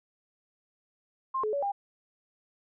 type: tone with pitch steps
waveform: sine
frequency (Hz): 1058 / 428 / 566 / 802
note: C6 / A4 / C#5 / G5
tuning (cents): +19 / -48 / +36 / +39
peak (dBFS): -27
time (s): 1.34-1.72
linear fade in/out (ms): 10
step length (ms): 95
effects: none